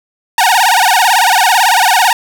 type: tone with vibrato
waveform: sawtooth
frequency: 831 Hz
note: G#5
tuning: 1 cent sharp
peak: -3 dBFS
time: 0.38-2.13 s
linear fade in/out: 2 ms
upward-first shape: sine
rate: 18 Hz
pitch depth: 240 cents each way
effects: none